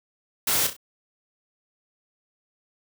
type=noise with echo; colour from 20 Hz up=white; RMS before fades=-23 dBFS; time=0.47-0.67 s; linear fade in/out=5 ms; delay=32 ms; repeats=3; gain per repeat=-8 dB; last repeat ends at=0.766 s; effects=none